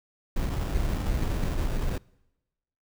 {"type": "noise with sample-and-hold", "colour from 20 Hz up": "brown", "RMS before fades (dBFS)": -27, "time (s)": [0.36, 1.98], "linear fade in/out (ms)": 5, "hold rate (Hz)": 2100, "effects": ["noise-tail reverb RT60 1.0 s tail -25 dB re dry"]}